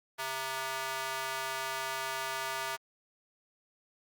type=tone with high-pass filter; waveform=square; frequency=132.7 Hz; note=C3; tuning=25 cents sharp; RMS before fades=-36 dBFS; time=0.18-2.77 s; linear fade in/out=20 ms; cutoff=1000 Hz; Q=1.2; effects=Opus 32 kbps